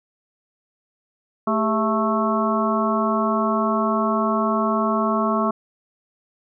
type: harmonic tone with a mistuned harmonic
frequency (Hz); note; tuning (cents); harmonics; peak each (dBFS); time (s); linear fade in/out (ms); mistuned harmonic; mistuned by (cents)
220; A3; 0; 1 / 2 / 3 / 4 / 5 / 6; -22 / -27 / -25 / -31 / -23 / -28; 1.47-5.51; 5; 2; -150
effects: none